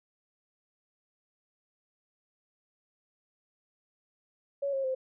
sine tone with pitch steps, 560 / 540.3 / 521.3 Hz, C#5 / C#5 / C5, +18 / -44 / -6 cents, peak -28 dBFS, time 4.62-4.95 s, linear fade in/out 10 ms, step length 110 ms, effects none

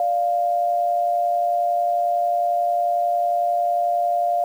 sine tone pair together, 587.3 / 698.4 Hz, D5 / F5, 0 / 0 cents, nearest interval minor third, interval 300 cents, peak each -26 / -18 dBFS, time 0-4.44 s, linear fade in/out 2 ms, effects 8-bit

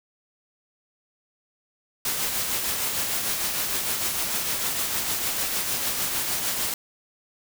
white noise with tremolo, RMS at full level -25 dBFS, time 2.05-6.74 s, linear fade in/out 2 ms, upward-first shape triangle, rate 6.6 Hz, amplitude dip 40%, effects none

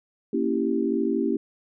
sine chord, A# diminished seventh, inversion none, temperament equal, 233.1 / 277.2 / 329.6 / 392 Hz, A#3 / C#4 / E4 / G4, 0 / 0 / 0 / 0 cents, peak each -27 dBFS, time 0.33-1.37 s, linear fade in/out 5 ms, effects none

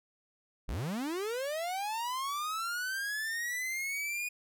45% pulse linear sweep, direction up, 34.65 to 2469 Hz, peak -33 dBFS, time 0.68-4.29 s, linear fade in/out 10 ms, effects none

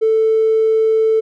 triangle tone with tanh clipping, 442 Hz, A4, 8 cents sharp, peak -10 dBFS, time 0.01-1.21 s, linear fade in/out 20 ms, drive 1 dB, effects none

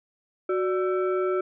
sine tone with frequency modulation, 370 Hz, F#4, in tune, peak -22 dBFS, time 0.49-1.41 s, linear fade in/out 5 ms, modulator 959 Hz, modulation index 0.75, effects none

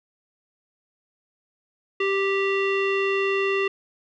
square tone with low-pass filter, 392 Hz, G4, in tune, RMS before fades -23 dBFS, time 2-3.68 s, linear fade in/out 5 ms, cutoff 2600 Hz, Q 4.1, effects none

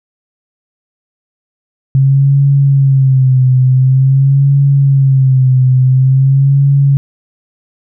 sine tone with vibrato, 134 Hz, C3, 42 cents sharp, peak -5 dBFS, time 1.95-6.97 s, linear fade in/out 0 ms, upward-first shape sine, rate 0.47 Hz, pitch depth 72 cents each way, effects none

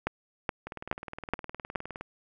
two click trains, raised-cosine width 0.5 ms, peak -12 / -23 dBFS, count 5 / 27, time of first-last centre 0.07-1.758 / 0.67-2.01 s, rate 2.37 / 19.4 Hz, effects none

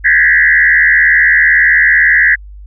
sine tone with frequency modulation, 1810 Hz, A6, 48 cents sharp, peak -5 dBFS, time 0.04-2.36 s, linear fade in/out 20 ms, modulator 77.9 Hz, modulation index 2.6, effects added 50 Hz sine -29 dBFS peak until 2.66 s

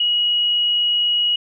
sine tone, 2904 Hz, F#7, 33 cents flat, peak -15 dBFS, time 0-1.36 s, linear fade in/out 5 ms, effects none

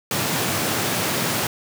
pink high-pass noise, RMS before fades -23 dBFS, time 0.11-1.47 s, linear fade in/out 2 ms, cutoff 100 Hz, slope 48 dB/octave, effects none

